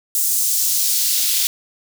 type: noise with high-pass filter sweep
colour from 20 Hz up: white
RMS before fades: -18 dBFS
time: 0.15-1.47 s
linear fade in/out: 0 ms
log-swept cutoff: 7900 to 3400 Hz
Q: 1.2
effects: none